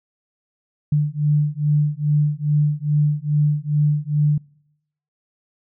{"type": "beating tone pair", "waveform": "sine", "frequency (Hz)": [147.4, 149.8], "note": ["D3", "D3"], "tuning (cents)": [7, 35], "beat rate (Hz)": 2.4, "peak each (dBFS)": -19, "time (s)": [0.92, 4.38], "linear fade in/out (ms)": 5, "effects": ["noise-tail reverb RT60 0.8 s tail -26 dB re dry"]}